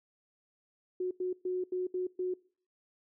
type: tone bursts at uneven times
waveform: sine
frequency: 365.9 Hz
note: F#4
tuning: 19 cents flat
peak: -30 dBFS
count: 6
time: 1-1.11 / 1.2-1.33 / 1.45-1.64 / 1.72-1.87 / 1.94-2.07 / 2.19-2.34 s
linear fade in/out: 5 ms
effects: noise-tail reverb RT60 0.5 s tail -23 dB re dry